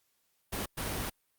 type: noise bursts at uneven times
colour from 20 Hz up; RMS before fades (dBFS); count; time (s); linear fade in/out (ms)
pink; -35; 2; 0.52-0.66 / 0.77-1.1; 10
effects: white hiss -75 dBFS RMS until 1.38 s + Opus 48 kbps